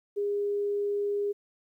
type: tone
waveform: sine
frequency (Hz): 407.6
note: G#4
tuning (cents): -32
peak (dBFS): -26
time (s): 0.16-1.33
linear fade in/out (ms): 20
effects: 11-bit